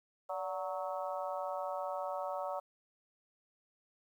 harmonic tone with a mistuned harmonic, 185.1 Hz, F#3, 1 cent sharp, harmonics 3 / 4 / 5 / 6 / 7, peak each -39 / -41 / -43 / -45 / -46 dBFS, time 0.29-2.6 s, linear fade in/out 10 ms, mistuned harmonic 3, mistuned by +60 cents, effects 11-bit

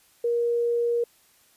sine tone, 472.8 Hz, A#4, 24 cents sharp, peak -21 dBFS, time 0.24-1.04 s, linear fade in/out 5 ms, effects white hiss -60 dBFS RMS until 1.56 s + resampled to 32000 Hz

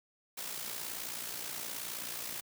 white noise with amplitude modulation, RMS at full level -38 dBFS, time 0.37-2.41 s, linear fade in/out 10 ms, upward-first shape sine, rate 58.9 Hz, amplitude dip 55%, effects high-pass 100 Hz 12 dB/octave

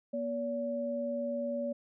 sine tone pair together, 240 / 570.8 Hz, B3 / D5, -49 / -49 cents, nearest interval octave + minor third, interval 1500 cents, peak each -36 / -33 dBFS, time 0.13-1.73 s, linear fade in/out 10 ms, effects none

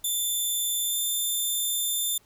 5% pulse tone with pitch glide, 3540 to 3561 Hz, A7 to A7, +10 to +20 cents, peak -18 dBFS, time 0.04-2.18 s, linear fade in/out 5 ms, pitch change +10 cents, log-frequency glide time 0.84-0.96 s, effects pink hiss -61 dBFS RMS until 2.25 s

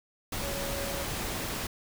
sine tone in noise, 557 Hz, C#5, 8 cents sharp, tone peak -37 dBFS, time 0.42-1.04 s, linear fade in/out 5 ms, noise pink, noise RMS -34 dBFS, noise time 0.32-1.67 s, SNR -6 dB, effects none

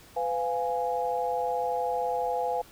sine chord, F diminished, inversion second, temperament equal with one note detuned, 502.2 / 698.5 / 830.6 Hz, Cb5 / F5 / Ab5, +29 / 0 / 0 cents, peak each -30 / -31 / -30 dBFS, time 0.16-2.62 s, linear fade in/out 10 ms, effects pink hiss -53 dBFS RMS until 2.71 s

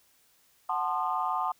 sine chord, F# diminished seventh, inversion none, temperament equal with one note detuned, 740 / 880 / 1046.5 / 1218.2 Hz, F#5 / A5 / C6 / Eb6, 0 / 0 / 0 / -37 cents, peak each -32 dBFS, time 0.69-1.52 s, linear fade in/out 5 ms, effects tanh soft clip ceiling -16 dBFS + white hiss -65 dBFS RMS until 1.59 s

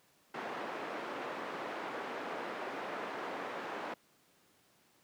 pink band-pass noise, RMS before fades -41 dBFS, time 0.34-3.94 s, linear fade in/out 5 ms, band 370 to 1700 Hz, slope 12 dB/octave, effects pink hiss -68 dBFS RMS until 5.03 s + high-pass 150 Hz 12 dB/octave

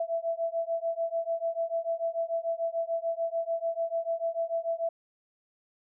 sine beating tone pair, 662 / 668.8 Hz, E5 / E5, +7 / +25 cents, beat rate 6.8 Hz, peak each -31 dBFS, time 0-4.89 s, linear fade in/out 5 ms, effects none

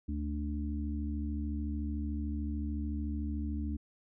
harmonic tone, 73.6 Hz, D2, 4 cents sharp, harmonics 1 / 3 / 4, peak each -34 / -39 / -40 dBFS, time 0.08-3.77 s, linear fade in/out 10 ms, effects none

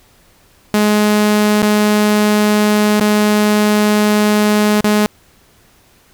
sawtooth tone with dropouts, 210.1 Hz, G#3, 20 cents sharp, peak -6 dBFS, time 0.74-5.06 s, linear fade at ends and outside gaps 0 ms, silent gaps 1.619-1.628 / 2.998-3.009 / 4.807-4.843 s, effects pink hiss -50 dBFS RMS until 6.13 s

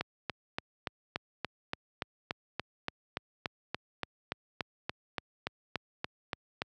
click train, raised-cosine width 0.3 ms, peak -16 dBFS, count 24, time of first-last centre 0.01-6.619 s, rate 3.48 Hz, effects high-pass 80 Hz 12 dB/octave

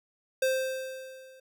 square tone with level ramp, 523.3 Hz, C5, in tune, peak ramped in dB -23 to -52 dBFS, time 0.42-1.4 s, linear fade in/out 5 ms, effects none

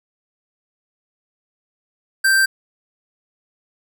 square tone, 1568 Hz, G6, in tune, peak -13 dBFS, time 2.24-2.46 s, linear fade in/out 10 ms, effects none

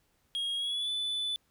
triangle tone with pitch glide, 3273 to 3488 Hz, G#7 to A7, -26 to -16 cents, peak -29 dBFS, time 0.35-1.36 s, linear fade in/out 0 ms, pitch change +110 cents, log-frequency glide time 0.56-0.9 s, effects pink hiss -72 dBFS RMS until 1.5 s

